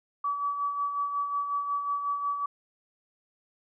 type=tone with tremolo; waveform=sine; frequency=1145 Hz; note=D6; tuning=44 cents flat; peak=-25 dBFS; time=0.24-2.46 s; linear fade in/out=5 ms; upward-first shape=sine; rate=5.5 Hz; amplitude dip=50%; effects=none